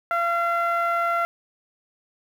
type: tone with low-pass filter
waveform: sawtooth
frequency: 684 Hz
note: F5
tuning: 36 cents flat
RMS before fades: -23 dBFS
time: 0.11-1.25 s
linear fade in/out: 0 ms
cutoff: 1600 Hz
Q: 5.6
effects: 8-bit